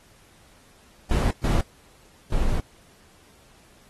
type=noise bursts at uneven times; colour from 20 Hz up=brown; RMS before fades=-21 dBFS; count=3; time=1.11-1.31 / 1.44-1.61 / 2.32-2.6 s; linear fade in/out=2 ms; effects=pink hiss -56 dBFS RMS until 3.89 s + AAC 32 kbps